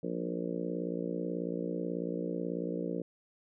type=harmonic tone with a mistuned harmonic; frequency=58.27 Hz; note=A#1; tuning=in tune; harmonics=3 / 4 / 5 / 6 / 7 / 8 / 9 / 10; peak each=-38 / -43 / -39 / -41 / -46 / -39 / -42 / -50 dBFS; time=0.03-3.02 s; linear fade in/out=5 ms; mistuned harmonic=3; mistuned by=+20 cents; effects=none